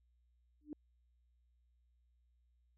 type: tone with exponential growth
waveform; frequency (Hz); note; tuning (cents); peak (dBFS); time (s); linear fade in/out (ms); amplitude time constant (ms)
sine; 299; D4; +31; -38; 0.61-0.73; 1; 24
effects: added 60 Hz sine -70 dBFS peak until 2.77 s